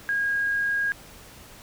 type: tone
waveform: sine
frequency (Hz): 1633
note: G#6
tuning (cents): -30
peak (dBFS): -22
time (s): 0.09-0.92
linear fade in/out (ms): 0
effects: pink hiss -47 dBFS RMS until 1.62 s